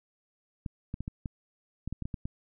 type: clicks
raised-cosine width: 5 ms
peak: -22 dBFS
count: 11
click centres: 0.662 / 0.941 / 1.006 / 1.079 / 1.258 / 1.876 / 1.926 / 2.023 / 2.055 / 2.142 / 2.255 s
effects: none